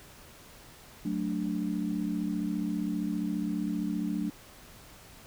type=chord; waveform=sine; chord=D major; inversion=first; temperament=equal; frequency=185 / 220 / 293.7 Hz; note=F#3 / A3 / D4; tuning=0 / 0 / 0 cents; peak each=-33 dBFS; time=1.05-4.3 s; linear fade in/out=5 ms; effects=pink hiss -52 dBFS RMS until 5.26 s

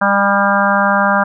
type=harmonic tone with a mistuned harmonic; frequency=200 Hz; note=G3; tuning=35 cents sharp; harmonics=1 / 3 / 4 / 5 / 6 / 7 / 8; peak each=-18 / -18 / -18 / -18 / -18 / -18 / -18 dBFS; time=0.01-1.24 s; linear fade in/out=10 ms; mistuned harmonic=5; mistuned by=-23 cents; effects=none

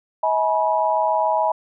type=tone cluster; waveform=sine; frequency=639 / 845 / 972 Hz; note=D#5 / G#5 / B5; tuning=+46 / +30 / -28 cents; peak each=-21 dBFS; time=0.23-1.52 s; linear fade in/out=5 ms; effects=none

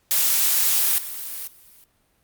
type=noise with level steps; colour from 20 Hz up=blue; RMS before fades=-19 / -32 / -50 dBFS; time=0.11-1.84 s; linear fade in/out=0 ms; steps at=0.98 / 1.47 s; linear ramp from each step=5 ms; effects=pink hiss -65 dBFS RMS until 2.23 s + Opus 48 kbps

